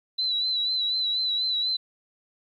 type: tone with vibrato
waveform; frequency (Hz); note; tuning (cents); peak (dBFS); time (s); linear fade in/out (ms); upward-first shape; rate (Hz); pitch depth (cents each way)
sine; 3980; B7; +13; -23; 0.18-1.77; 10; sine; 4.1; 48
effects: 10-bit